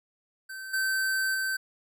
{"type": "tone with level steps", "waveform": "square", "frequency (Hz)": 1545, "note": "G6", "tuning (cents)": -26, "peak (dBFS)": [-38, -26, -28], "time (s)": [0.49, 1.57], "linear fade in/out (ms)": 10, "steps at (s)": [0.73, 1.34], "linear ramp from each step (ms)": 10, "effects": []}